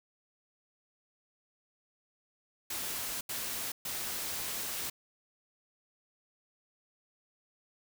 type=noise bursts at uneven times; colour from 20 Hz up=white; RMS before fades=-37 dBFS; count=3; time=2.7-3.21 / 3.29-3.72 / 3.85-4.9 s; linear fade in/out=5 ms; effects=none